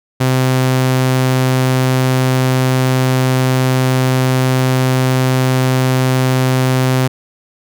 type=tone; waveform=sawtooth; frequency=129.4 Hz; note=C3; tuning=19 cents flat; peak=-7 dBFS; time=0.2-7.08 s; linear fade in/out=10 ms; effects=none